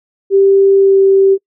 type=tone with pitch glide; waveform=sine; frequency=392 to 388.8 Hz; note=G4 to G4; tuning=0 to -14 cents; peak=-5 dBFS; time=0.3-1.38 s; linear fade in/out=50 ms; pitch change=-14 cents; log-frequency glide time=0.77-0.99 s; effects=noise-tail reverb RT60 0.1 s tail -25 dB re dry